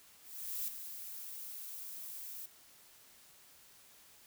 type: noise with ADSR envelope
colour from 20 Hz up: violet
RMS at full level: -37 dBFS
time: 0.21-2.46 s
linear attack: 470 ms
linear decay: 6 ms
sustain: -9 dB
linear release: 5 ms
effects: white hiss -61 dBFS RMS until 4.26 s